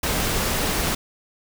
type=noise; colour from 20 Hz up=pink; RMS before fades=-23 dBFS; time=0.03-0.95 s; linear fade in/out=5 ms; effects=none